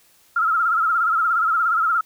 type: tone with vibrato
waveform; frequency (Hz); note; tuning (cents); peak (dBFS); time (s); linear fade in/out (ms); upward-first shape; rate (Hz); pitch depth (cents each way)
sine; 1338; E6; +25; -16; 0.36-2.01; 5; sine; 17; 91
effects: white hiss -56 dBFS RMS until 2.05 s

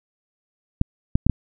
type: clicks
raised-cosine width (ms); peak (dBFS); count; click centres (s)
5; -4; 4; 0.814 / 1.155 / 1.266 / 1.297
effects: none

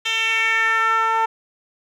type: tone with band-pass filter sweep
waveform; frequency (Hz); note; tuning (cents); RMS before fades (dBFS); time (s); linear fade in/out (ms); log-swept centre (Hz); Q
10% pulse; 448.8; A4; +34; -19; 0.05-1.26; 10; 3400 to 940; 2.9
effects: none

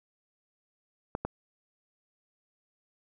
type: clicks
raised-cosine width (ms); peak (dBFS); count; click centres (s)
1; -17; 2; 1.151 / 1.25
effects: none

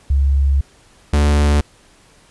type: tone pair in turn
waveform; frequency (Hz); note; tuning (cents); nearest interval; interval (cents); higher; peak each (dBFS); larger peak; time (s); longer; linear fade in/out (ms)
sine / 45% pulse; 69.1 / 73.21; C#2 / D2; -5 / -5; minor second; 100; second; -11; neither; 0.1-0.61 / 1.13-1.61; first; 5
effects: pink hiss -50 dBFS RMS until 2.3 s + resampled to 24000 Hz

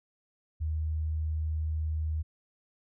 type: tone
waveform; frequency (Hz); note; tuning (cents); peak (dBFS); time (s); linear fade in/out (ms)
sine; 78.2; D#2; +9; -28; 0.6-2.23; 20
effects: none

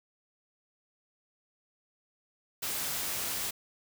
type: noise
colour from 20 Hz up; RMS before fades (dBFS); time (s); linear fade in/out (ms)
white; -34; 2.62-3.51; 10
effects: none

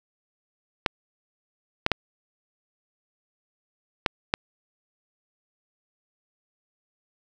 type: clicks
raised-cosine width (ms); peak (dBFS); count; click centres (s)
0.3; -4; 5; 0.862 / 1.864 / 1.917 / 4.062 / 4.339
effects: none

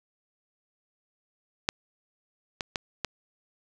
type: clicks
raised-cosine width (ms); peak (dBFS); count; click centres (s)
0.2; -6 / -13 / -11 / -11; 4; 1.689 / 2.608 / 2.758 / 3.047
effects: none

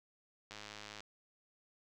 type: click train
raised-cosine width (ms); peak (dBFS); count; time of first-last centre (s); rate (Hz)
0.2; -30; 53; 0.51-1.005; 105
effects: none

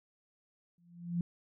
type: tone with exponential growth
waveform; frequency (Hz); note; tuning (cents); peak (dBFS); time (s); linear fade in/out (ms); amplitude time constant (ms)
sine; 172.8; F3; -18; -27; 0.78-1.21; 2; 92
effects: none

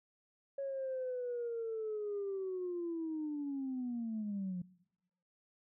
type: linear sweep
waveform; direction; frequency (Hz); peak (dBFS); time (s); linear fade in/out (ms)
sine; down; 554.4 to 175.6; -35; 0.58-4.62; 5
effects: noise-tail reverb RT60 0.9 s tail -22 dB re dry + tanh soft clip ceiling -32 dBFS

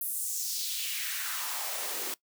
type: noise with high-pass filter sweep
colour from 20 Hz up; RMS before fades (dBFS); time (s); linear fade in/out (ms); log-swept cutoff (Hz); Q
white; -34; 0.01-2.14; 2; 12000 to 310; 2.1
effects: noise-tail reverb RT60 0.1 s tail -20 dB re dry

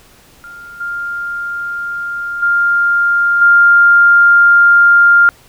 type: tone with level steps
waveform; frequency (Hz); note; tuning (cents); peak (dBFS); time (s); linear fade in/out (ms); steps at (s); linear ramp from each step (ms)
sine; 1400; F6; +4; -30 / -18 / -9 / -4; 0.44-5.29; 0; 0.8 / 2.42 / 3.41; 10
effects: pink hiss -45 dBFS RMS until 5.48 s

